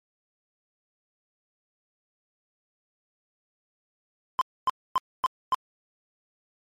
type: tone bursts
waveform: triangle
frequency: 1036 Hz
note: C6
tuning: 17 cents flat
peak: -17 dBFS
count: 5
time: 4.39-5.545 s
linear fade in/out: 0 ms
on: 23 ms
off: 260 ms
effects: MP3 64 kbps